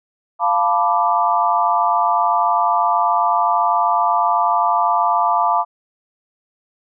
sine chord, B half-diminished seventh, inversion second, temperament equal, 698.5 / 880 / 987.8 / 1174.7 Hz, F5 / A5 / B5 / D6, 0 / 0 / 0 / 0 cents, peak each -19 dBFS, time 0.39-5.65 s, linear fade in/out 50 ms, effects none

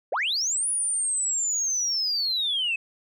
sine linear two-way sweep, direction up then down, 410.2 to 9850 to 2551 Hz, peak -22 dBFS, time 0.12-2.76 s, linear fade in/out 5 ms, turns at 0.68 s, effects tanh soft clip ceiling -19 dBFS

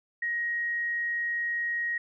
sine tone, 1885 Hz, A#6, 19 cents sharp, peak -27 dBFS, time 0.22-1.98 s, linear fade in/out 5 ms, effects none

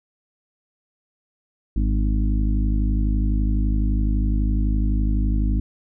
harmonic tone with a mistuned harmonic, 51.91 Hz, G#1, in tune, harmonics 1 / 2 / 3 / 4 / 5 / 6, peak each -18 / -28 / -35 / -29 / -30 / -33 dBFS, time 1.76-5.6 s, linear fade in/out 5 ms, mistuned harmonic 3, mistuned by -34 cents, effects none

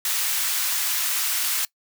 white high-pass noise, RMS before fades -24 dBFS, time 0.05-1.65 s, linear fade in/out 2 ms, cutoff 1200 Hz, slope 12 dB/octave, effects noise-tail reverb RT60 0.1 s tail -22 dB re dry

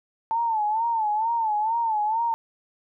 sine tone with vibrato, 885 Hz, A5, 10 cents sharp, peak -21 dBFS, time 0.31-2.34 s, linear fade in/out 0 ms, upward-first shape sine, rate 2.2 Hz, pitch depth 100 cents each way, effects none

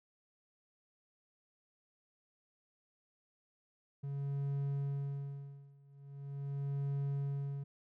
triangle tone with tremolo, 140 Hz, C#3, 18 cents sharp, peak -31 dBFS, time 4.03-7.64 s, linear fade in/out 10 ms, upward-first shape sine, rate 0.42 Hz, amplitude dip 95%, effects none

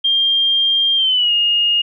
sine tone with pitch glide, 3199 to 2850 Hz, G7 to F7, +34 to +34 cents, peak -12 dBFS, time 0.04-1.82 s, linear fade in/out 10 ms, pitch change -200 cents, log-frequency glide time 0.96-1.32 s, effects none

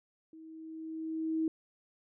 sine tone with level ramp, 319.9 Hz, D#4, 48 cents sharp, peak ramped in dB -49 to -27 dBFS, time 0.33-1.48 s, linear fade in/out 2 ms, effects none

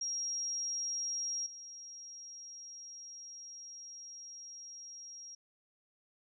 sine tone with level steps, 5620 Hz, F8, 10 cents sharp, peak -34 / -46 dBFS, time 0.01-5.35 s, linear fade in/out 5 ms, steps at 1.46 s, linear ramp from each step 5 ms, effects none

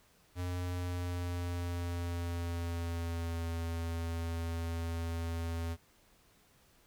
square tone with pitch glide, 89.4 to 83.41 Hz, F2 to E2, +41 to +21 cents, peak -35 dBFS, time 0.35-5.77 s, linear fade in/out 50 ms, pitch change -120 cents, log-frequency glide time 0.7-3.47 s, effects pink hiss -66 dBFS RMS until 6.86 s

